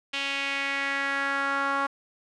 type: tone with band-pass filter sweep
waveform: sawtooth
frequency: 277.2 Hz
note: C#4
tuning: in tune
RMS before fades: -28 dBFS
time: 0.13-1.87 s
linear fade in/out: 10 ms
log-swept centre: 2900 to 1200 Hz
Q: 2.9
effects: resampled to 22050 Hz + 9-bit